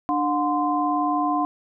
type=tone cluster; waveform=sine; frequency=297 / 723 / 1036 Hz; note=D4 / F#5 / C6; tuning=+20 / -40 / -17 cents; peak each=-24 dBFS; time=0.09-1.45 s; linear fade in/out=0 ms; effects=none